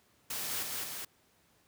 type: noise with echo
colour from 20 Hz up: white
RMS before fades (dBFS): -37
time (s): 0.3-0.63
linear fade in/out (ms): 5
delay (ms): 210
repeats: 2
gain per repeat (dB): -2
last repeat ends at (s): 1.05
effects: pink hiss -68 dBFS RMS until 1.67 s + high-pass 80 Hz 12 dB/octave